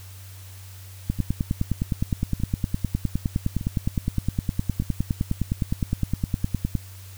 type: two click trains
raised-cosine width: 5 ms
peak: -19 / -10 dBFS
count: 4 / 56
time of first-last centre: 1.19-4.822 / 1.1-6.753 s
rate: 0.826 / 9.73 Hz
effects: added 95 Hz sine -40 dBFS peak until 7.17 s + white hiss -48 dBFS RMS until 7.17 s